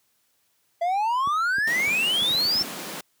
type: exponential sweep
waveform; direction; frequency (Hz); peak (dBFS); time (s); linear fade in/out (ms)
triangle; up; 666 to 5460; -19; 0.81-2.63; 10
type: clicks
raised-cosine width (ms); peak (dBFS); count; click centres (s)
3; -26; 9; 1.274 / 1.584 / 1.877 / 2.221 / 2.308 / 2.349 / 2.454 / 2.556 / 2.612
type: high-pass noise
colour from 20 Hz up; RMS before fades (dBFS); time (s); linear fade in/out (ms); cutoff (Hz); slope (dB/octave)
pink; -35; 1.67-3.01; 5; 160; 48
effects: white hiss -68 dBFS RMS until 3.2 s + high-pass 60 Hz 12 dB/octave